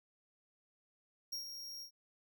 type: tone with ADSR envelope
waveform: 45% pulse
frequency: 5588 Hz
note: F8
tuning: in tune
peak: -38 dBFS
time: 1.32-1.91 s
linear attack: 10 ms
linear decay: 110 ms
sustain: -7 dB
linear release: 92 ms
effects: none